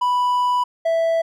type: tone pair in turn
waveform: triangle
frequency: 987.8 / 659.3 Hz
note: B5 / E5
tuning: 0 / 0 cents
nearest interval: perfect fifth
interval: 700 cents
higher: first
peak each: -14 dBFS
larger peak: neither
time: 0.01-0.64 / 0.85-1.22 s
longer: first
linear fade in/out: 10 ms
effects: none